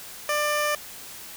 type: tone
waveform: 15% pulse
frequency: 595 Hz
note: D5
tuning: 22 cents sharp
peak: -16 dBFS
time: 0.29-0.75 s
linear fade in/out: 2 ms
effects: white hiss -41 dBFS RMS until 1.36 s